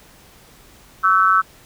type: tone with amplitude modulation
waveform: sine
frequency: 1319 Hz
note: E6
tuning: 1 cent sharp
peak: -7 dBFS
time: 1.03-1.42 s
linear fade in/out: 20 ms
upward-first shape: sine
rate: 188 Hz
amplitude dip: 100%
effects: pink hiss -48 dBFS RMS until 1.65 s